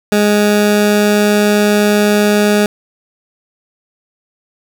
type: tone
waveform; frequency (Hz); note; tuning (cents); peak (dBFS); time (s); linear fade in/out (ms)
20% pulse; 207.7; G#3; 0; -4; 0.12-2.66; 2
effects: 7-bit